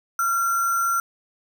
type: tone with sample-and-hold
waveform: sine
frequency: 1373 Hz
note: F6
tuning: 30 cents flat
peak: -19 dBFS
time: 0.19-1 s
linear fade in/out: 2 ms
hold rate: 7350 Hz
effects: none